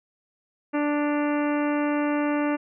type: harmonic tone with a mistuned harmonic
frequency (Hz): 293.7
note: D4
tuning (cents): 0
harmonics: 1 / 2 / 3 / 4 / 5 / 6 / 7 / 8 / 9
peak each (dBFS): -23 / -29 / -33 / -35 / -37 / -39 / -40 / -41 / -42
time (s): 0.73-2.57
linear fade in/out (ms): 20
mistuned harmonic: 9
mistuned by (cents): +65
effects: none